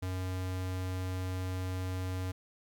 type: tone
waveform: square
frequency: 92.5 Hz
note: F#2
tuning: in tune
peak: -34 dBFS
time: 0.02-2.32 s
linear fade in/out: 10 ms
effects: 12-bit